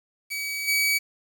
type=tone with level steps; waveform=sawtooth; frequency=2276 Hz; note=C#7; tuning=45 cents sharp; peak=-25 / -17 dBFS; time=0.3-0.99 s; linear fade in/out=20 ms; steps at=0.67 s; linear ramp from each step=20 ms; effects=8-bit